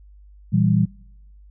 sine chord, E diminished, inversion second, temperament equal, 116.54 / 164.81 / 196 Hz, Bb2 / E3 / G3, 0 / 0 / 0 cents, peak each -19 dBFS, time 0.52-0.86 s, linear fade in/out 20 ms, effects noise-tail reverb RT60 0.8 s tail -24 dB re dry + added 50 Hz sine -44 dBFS peak until 1.5 s

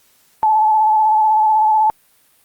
sine tone with vibrato, 865 Hz, A5, 30 cents flat, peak -10 dBFS, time 0.43-1.9 s, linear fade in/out 0 ms, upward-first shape square, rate 16 Hz, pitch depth 23 cents each way, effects white hiss -55 dBFS RMS until 2.44 s + Opus 48 kbps

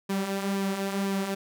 sawtooth tone with flanger, 196 Hz, G3, in tune, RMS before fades -29 dBFS, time 0.09-1.35 s, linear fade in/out 10 ms, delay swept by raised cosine 1.4 to 6.1 ms, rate 2 Hz, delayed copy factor -0.5, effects none

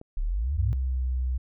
click, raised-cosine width 2 ms, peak -30 dBFS, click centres 0.014 s
sine exponential sweep, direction up, 31.46 to 119.4 Hz, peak -24 dBFS, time 0.17-0.73 s, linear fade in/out 0 ms
sine tone with pitch glide, 65.41 to 63.33 Hz, C2 to B1, 0 to +44 cents, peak -24 dBFS, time 0.56-1.38 s, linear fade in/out 10 ms, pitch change -56 cents, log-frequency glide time 0.72-1.06 s
effects none

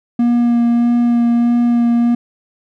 triangle tone with vibrato, 237.5 Hz, A#3, 33 cents sharp, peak -8 dBFS, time 0.19-2.15 s, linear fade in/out 5 ms, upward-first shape sine, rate 1.6 Hz, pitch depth 12 cents each way, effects none

